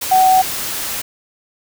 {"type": "tone in noise", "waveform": "sine", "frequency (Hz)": 751, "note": "F#5", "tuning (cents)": 26, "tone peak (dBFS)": -8, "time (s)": [0.11, 0.42], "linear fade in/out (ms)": 10, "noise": "white", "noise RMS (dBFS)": -23, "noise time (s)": [0.01, 1.02], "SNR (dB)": 12, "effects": []}